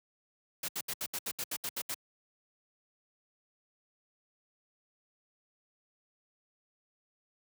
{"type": "noise bursts", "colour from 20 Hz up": "white", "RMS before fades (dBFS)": -36, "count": 11, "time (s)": [0.63, 1.944], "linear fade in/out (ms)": 5, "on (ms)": 54, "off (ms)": 72, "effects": ["high-pass 100 Hz 12 dB/octave"]}